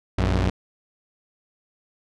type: tone pair together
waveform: sawtooth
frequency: 59.43 / 93.5 Hz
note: A#1 / F#2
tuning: +34 / +19 cents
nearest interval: minor sixth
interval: 785 cents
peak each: -18 dBFS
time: 0.18-0.5 s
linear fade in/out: 5 ms
effects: low-pass 5000 Hz 12 dB/octave